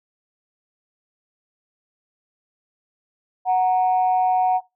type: tone pair together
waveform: sine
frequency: 739 / 932.3 Hz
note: F#5 / A#5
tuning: -2 / 0 cents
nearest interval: major third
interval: 402 cents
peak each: -15 / -24 dBFS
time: 3.45-4.61 s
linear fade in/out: 50 ms
effects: noise-tail reverb RT60 0.2 s tail -20 dB re dry + tanh soft clip ceiling -10 dBFS